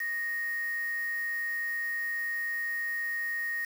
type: tone with quantisation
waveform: sine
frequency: 1864.7 Hz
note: A#6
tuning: in tune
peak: -30 dBFS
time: 0-3.65 s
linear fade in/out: 5 ms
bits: 7
effects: none